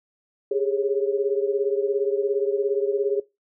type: tone cluster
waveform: sine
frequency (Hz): 403.2 / 420.4 / 548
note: G4 / G#4 / C#5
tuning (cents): +49 / +21 / -20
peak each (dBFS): -23 / -25 / -29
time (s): 0.51-3.2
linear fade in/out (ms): 5
effects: noise-tail reverb RT60 0.2 s tail -19 dB re dry